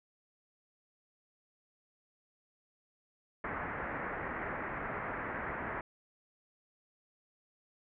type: low-pass noise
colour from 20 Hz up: white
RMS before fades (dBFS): -39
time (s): 3.44-5.81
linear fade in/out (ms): 2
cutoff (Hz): 2000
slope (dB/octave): 48
effects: none